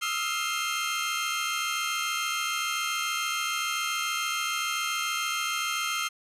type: tone cluster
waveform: 30% pulse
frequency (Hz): 1243 / 1310 / 1384 / 2107 / 3167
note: D#6 / E6 / F6 / C7 / G7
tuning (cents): -2 / -11 / -16 / +12 / +17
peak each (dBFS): -34 / -31 / -32 / -31 / -30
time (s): 0.01-6.09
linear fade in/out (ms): 20
effects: resampled to 32000 Hz + 10-bit